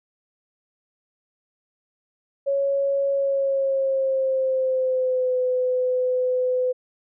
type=tone with pitch glide; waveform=sine; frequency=554.4 to 505.5 Hz; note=C#5 to B4; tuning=0 to +40 cents; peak=-19 dBFS; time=2.46-6.73 s; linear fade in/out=20 ms; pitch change=-160 cents; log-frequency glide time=3.12-5.37 s; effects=none